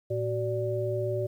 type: tone cluster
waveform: sine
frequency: 113.6 / 376.9 / 584 Hz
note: A#2 / F#4 / D5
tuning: -44 / +32 / -10 cents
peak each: -31 dBFS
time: 0.1-1.27 s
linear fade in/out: 10 ms
effects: 10-bit